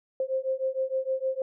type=beating tone pair; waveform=sine; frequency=523.3 / 529.8 Hz; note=C5 / C5; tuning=0 / +22 cents; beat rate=6.5 Hz; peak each=-29 dBFS; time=0.2-1.42 s; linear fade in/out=2 ms; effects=none